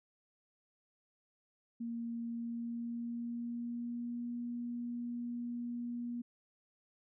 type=tone with pitch glide; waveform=sine; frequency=233.1 to 239.5 Hz; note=A#3 to A#3; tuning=0 to +47 cents; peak=-37 dBFS; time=1.8-6.22 s; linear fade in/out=10 ms; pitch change=+47 cents; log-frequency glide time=2.27-4.29 s; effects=none